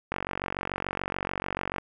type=click train; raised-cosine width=0.5 ms; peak=-14 dBFS; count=79; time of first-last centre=0.12-1.783 s; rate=46.9 Hz; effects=none